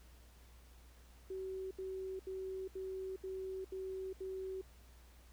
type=tone bursts; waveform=sine; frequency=379.1 Hz; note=F#4; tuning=42 cents sharp; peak=-40 dBFS; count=7; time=1.3-4.614 s; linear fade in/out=5 ms; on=410 ms; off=74 ms; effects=added 60 Hz sine -58 dBFS peak until 5.32 s + pink hiss -66 dBFS RMS until 5.32 s